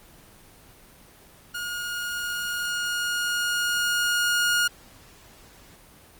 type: tone with level ramp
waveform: sawtooth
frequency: 1432 Hz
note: F6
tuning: 43 cents sharp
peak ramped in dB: -26 to -16 dBFS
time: 1.54-4.68 s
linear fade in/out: 10 ms
effects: pink hiss -51 dBFS RMS until 6.19 s + Opus 24 kbps